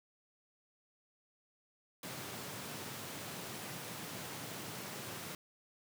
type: high-pass noise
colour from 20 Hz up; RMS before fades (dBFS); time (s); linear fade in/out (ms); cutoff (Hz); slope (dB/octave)
pink; -45; 2.03-5.35; 2; 100; 48
effects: none